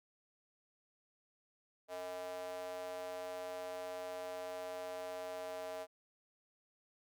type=tone with high-pass filter; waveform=square; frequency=90.8 Hz; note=F#2; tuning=32 cents flat; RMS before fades=-44 dBFS; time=1.88-5.87 s; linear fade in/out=50 ms; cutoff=590 Hz; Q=5; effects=none